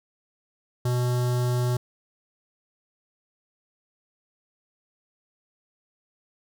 square tone with notch filter, 123.47 Hz, B2, in tune, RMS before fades -24 dBFS, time 0.85-1.77 s, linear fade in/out 5 ms, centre 2300 Hz, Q 1.1, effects none

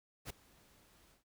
pink noise with ADSR envelope, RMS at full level -42 dBFS, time 0.25-1.24 s, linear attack 50 ms, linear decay 6 ms, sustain -24 dB, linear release 130 ms, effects none

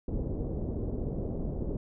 pink low-pass noise, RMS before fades -33 dBFS, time 0.08-1.77 s, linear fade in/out 2 ms, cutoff 510 Hz, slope 24 dB/octave, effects none

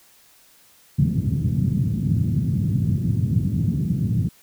pink band-pass noise, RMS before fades -21 dBFS, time 0.98-4.29 s, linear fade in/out 10 ms, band 100 to 190 Hz, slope 24 dB/octave, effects white hiss -54 dBFS RMS until 4.42 s

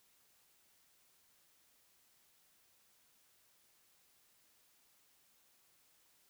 silence, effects white hiss -71 dBFS RMS until 6.29 s

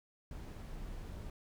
brown noise, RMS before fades -45 dBFS, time 0.31-1.3 s, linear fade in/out 2 ms, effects none

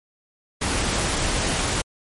pink noise, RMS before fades -23 dBFS, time 0.61-1.82 s, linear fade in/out 10 ms, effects MP3 48 kbps

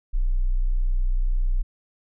sine tone, 30.87 Hz, B0, in tune, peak -18 dBFS, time 0.13-1.63 s, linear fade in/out 20 ms, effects none

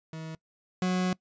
40% pulse tone pair in turn, 160 / 183.28 Hz, D#3 / F#3, +49 / -16 cents, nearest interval major second, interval 235 cents, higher second, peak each -36 / -24 dBFS, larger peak second, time 0.13-0.35 / 0.82-1.13 s, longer second, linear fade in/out 2 ms, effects noise-tail reverb RT60 0.1 s tail -22 dB re dry + resampled to 16000 Hz

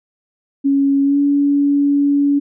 sine tone with pitch glide, 277.3 to 284.3 Hz, C#4 to C#4, +1 to +44 cents, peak -11 dBFS, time 0.64-2.4 s, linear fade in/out 20 ms, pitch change +43 cents, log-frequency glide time 1.03-1.18 s, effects none

